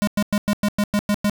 square tone bursts, 206 Hz, G#3, 14 cents flat, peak -17 dBFS, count 9, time 0.02-1.297 s, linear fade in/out 0 ms, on 53 ms, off 100 ms, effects none

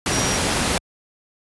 sine tone in noise, 5700 Hz, F8, 34 cents sharp, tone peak -26 dBFS, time 0.12-0.37 s, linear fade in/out 2 ms, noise pink, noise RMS -20 dBFS, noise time 0.06-0.78 s, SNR -9 dB, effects high-pass 60 Hz 12 dB/octave + resampled to 24000 Hz

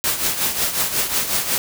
white noise with tremolo, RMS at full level -18 dBFS, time 0.04-1.58 s, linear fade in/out 0 ms, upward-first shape triangle, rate 5.5 Hz, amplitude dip 70%, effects none

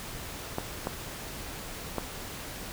clicks, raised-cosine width 1 ms, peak -15 dBFS, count 3, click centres 0.584 / 0.871 / 1.983 s, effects pink hiss -40 dBFS RMS until 2.72 s

